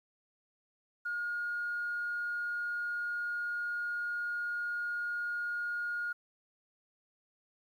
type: tone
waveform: sine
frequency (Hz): 1429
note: F6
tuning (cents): +39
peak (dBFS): -32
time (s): 1.05-6.13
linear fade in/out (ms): 10
effects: tanh soft clip ceiling -28 dBFS + 11-bit